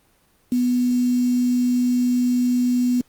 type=tone with quantisation; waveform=sine; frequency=246.9 Hz; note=B3; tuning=in tune; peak=-16 dBFS; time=0.52-3.01 s; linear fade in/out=2 ms; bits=6; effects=pink hiss -60 dBFS RMS until 3.08 s + Opus 24 kbps